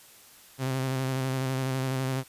sawtooth tone with vibrato, 131.6 Hz, C3, 10 cents sharp, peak -23 dBFS, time 0.58-2.24 s, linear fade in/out 50 ms, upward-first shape square, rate 12 Hz, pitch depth 25 cents each way, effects white hiss -53 dBFS RMS until 2.28 s + resampled to 32000 Hz

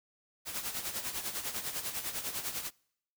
white noise with tremolo, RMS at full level -35 dBFS, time 0.45-2.71 s, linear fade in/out 50 ms, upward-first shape sine, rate 10 Hz, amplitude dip 65%, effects noise-tail reverb RT60 0.7 s tail -26 dB re dry

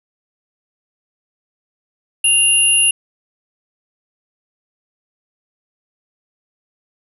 sine tone pair together, 2794 / 10565 Hz, F7 / E9, 0 / +3 cents, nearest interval octave + major seventh, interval 2303 cents, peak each -13 dBFS, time 2.24-2.91 s, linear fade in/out 5 ms, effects none

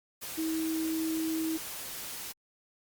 sine tone in noise, 320.8 Hz, E4, 47 cents flat, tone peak -29 dBFS, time 0.37-1.58 s, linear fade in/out 20 ms, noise white, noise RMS -40 dBFS, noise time 0.21-2.33 s, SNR +8 dB, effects Opus 48 kbps

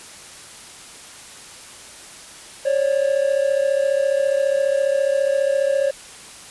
triangle tone pair together, 544.3 / 579 Hz, C#5 / D5, -32 / -25 cents, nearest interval minor second, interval 107 cents, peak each -16 / -19 dBFS, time 2.65-5.91 s, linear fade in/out 10 ms, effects white hiss -40 dBFS RMS until 6.5 s + resampled to 24000 Hz

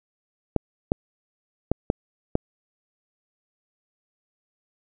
clicks, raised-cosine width 2 ms, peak -6 dBFS, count 5, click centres 0.563 / 0.919 / 1.716 / 1.901 / 2.354 s, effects none

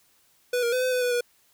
square tone with pitch steps, 492.7 / 471.6 / 506 / 510 / 501 / 491.9 / 483.4 Hz, B4 / A#4 / B4 / C5 / B4 / B4 / B4, -4 / +20 / +42 / -44 / +25 / -7 / -37 cents, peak -23 dBFS, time 0.53-1.209 s, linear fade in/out 5 ms, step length 97 ms, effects white hiss -63 dBFS RMS until 1.53 s

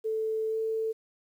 sine tone with pitch glide, 440 to 443.8 Hz, A4 to A4, 0 to +15 cents, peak -27 dBFS, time 0.04-0.93 s, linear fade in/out 20 ms, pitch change +15 cents, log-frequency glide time 0.49-0.57 s, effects 10-bit

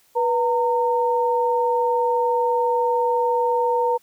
sine tone pair together, 488.2 / 917 Hz, B4 / A#5, -20 / -29 cents, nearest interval major seventh, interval 1091 cents, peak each -20 dBFS, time 0.15-3.98 s, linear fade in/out 20 ms, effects white hiss -59 dBFS RMS until 4.02 s

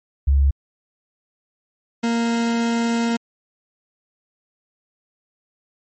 sine / 40% pulse tone pair in turn, 69.3 / 232.5 Hz, C#2 / A#3, 0 / -4 cents, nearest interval octave + major sixth, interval 2096 cents, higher second, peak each -12 / -17 dBFS, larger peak first, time 0.27-0.51 / 2.03-3.17 s, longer second, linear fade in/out 10 ms, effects MP3 32 kbps

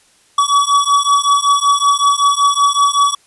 square beating tone pair, 1135 / 1140.3 Hz, C#6 / C#6, +41 / +49 cents, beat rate 5.3 Hz, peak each -14 / -14 dBFS, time 0.38-3.15 s, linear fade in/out 5 ms, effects white hiss -52 dBFS RMS until 3.26 s + resampled to 24000 Hz

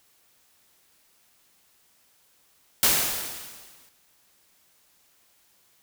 white noise with exponential decay, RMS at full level -18 dBFS, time 2.83-3.89 s, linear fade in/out 1 ms, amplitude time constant 230 ms, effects white hiss -63 dBFS RMS until 5.82 s

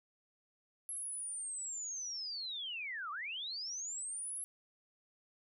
sine linear two-way sweep, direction down then up, 11175 to 1123 to 11175 Hz, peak -39 dBFS, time 0.89-4.44 s, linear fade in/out 0 ms, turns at 3.11 s, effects none

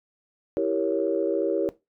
sine chord, E diminished seventh, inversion none, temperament equal, 329.6 / 392 / 466.2 / 554.4 Hz, E4 / G4 / Bb4 / Db5, 0 / 0 / 0 / 0 cents, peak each -27 dBFS, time 0.57-1.69 s, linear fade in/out 0 ms, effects noise-tail reverb RT60 0.2 s tail -17 dB re dry + tanh soft clip ceiling -11 dBFS

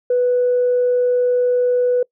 sine tone, 493.9 Hz, B4, in tune, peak -12 dBFS, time 0.1-2.03 s, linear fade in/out 5 ms, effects noise-tail reverb RT60 0.1 s tail -25 dB re dry + tanh soft clip ceiling -9 dBFS

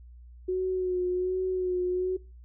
sine tone with vibrato, 366.9 Hz, F#4, 15 cents flat, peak -25 dBFS, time 0.48-2.17 s, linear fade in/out 10 ms, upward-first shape sine, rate 1.3 Hz, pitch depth 29 cents each way, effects noise-tail reverb RT60 0.3 s tail -22 dB re dry + added 60 Hz sine -46 dBFS peak until 2.44 s

